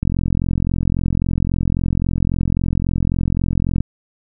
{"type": "click train", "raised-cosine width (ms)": 5, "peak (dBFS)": -6, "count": 166, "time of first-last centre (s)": [0.03, 3.806], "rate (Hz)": 43.7, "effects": []}